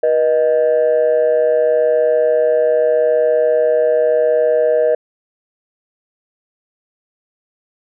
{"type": "tone pair together", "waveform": "sine", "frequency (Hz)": [481.5, 622.3], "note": ["B4", "D#5"], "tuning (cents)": [-44, 0], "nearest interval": "major third", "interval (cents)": 444, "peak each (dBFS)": -12, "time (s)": [0.03, 4.95], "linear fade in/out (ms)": 5, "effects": ["tanh soft clip ceiling -7 dBFS"]}